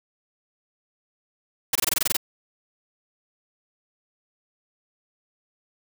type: noise bursts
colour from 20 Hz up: white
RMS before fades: -21 dBFS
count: 10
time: 1.73-2.168 s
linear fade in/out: 5 ms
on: 24 ms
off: 22 ms
effects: none